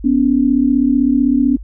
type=tone pair together; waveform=sine; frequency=247.6 / 283.4 Hz; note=B3 / C#4; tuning=+5 / +38 cents; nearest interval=major second; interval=233 cents; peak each=-13 dBFS; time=0.04-1.57 s; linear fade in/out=10 ms; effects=added 50 Hz sine -28 dBFS peak until 1.63 s